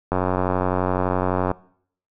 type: click train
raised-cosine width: 1 ms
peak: -7 dBFS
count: 129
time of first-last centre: 0.12-1.514 s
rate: 91.8 Hz
effects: noise-tail reverb RT60 0.6 s tail -21 dB re dry